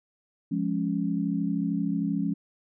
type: chord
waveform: sine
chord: Db major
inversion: first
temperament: equal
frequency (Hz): 174.61 / 207.7 / 277.2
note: F3 / Ab3 / Db4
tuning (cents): 0 / 0 / 0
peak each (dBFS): -29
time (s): 0.51-2.34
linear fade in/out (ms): 10
effects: none